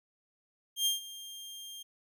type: tone with ADSR envelope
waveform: sawtooth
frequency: 3200 Hz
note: G7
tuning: 35 cents sharp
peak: -22 dBFS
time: 0.76-1.83 s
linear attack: 99 ms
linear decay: 140 ms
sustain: -18 dB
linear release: 10 ms
effects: none